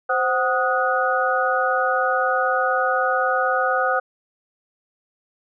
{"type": "tone cluster", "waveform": "sine", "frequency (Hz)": [521, 750, 1248, 1464], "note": ["C5", "F#5", "D#6", "F#6"], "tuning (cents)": [-7, 23, 5, -19], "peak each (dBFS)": -23, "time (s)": [0.09, 4], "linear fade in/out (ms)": 10, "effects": []}